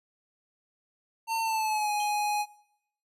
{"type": "tone with pitch glide", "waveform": "square", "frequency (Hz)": [904, 833.8], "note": ["A5", "G#5"], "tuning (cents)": [47, 7], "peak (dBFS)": -27, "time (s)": [1.27, 2.46], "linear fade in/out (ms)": 50, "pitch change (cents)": -140, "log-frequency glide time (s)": [1.41, 1.91]}
{"type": "tone with exponential decay", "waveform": "sawtooth", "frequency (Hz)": 3167, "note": "G7", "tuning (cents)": 17, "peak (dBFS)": -36, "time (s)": [2, 2.21], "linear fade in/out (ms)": 2, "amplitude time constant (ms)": 45}
{"effects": ["noise-tail reverb RT60 0.7 s tail -19 dB re dry", "resampled to 32000 Hz"]}